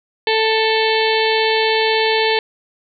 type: harmonic tone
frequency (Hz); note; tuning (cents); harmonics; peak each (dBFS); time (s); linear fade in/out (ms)
441.9; A4; +7; 1 / 2 / 4 / 5 / 6 / 7 / 8 / 9 / 10; -17 / -20 / -23 / -24 / -25 / -25 / -26 / -27 / -27; 0.27-2.39; 2
effects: none